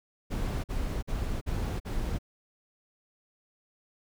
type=noise bursts; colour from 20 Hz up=brown; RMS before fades=-31 dBFS; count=5; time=0.3-2.188 s; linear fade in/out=20 ms; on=340 ms; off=47 ms; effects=none